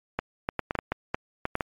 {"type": "clicks", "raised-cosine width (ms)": 0.5, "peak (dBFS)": -11, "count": 11, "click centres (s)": [0.19, 0.489, 0.593, 0.709, 0.753, 0.789, 0.92, 1.145, 1.454, 1.554, 1.608], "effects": ["MP3 64 kbps"]}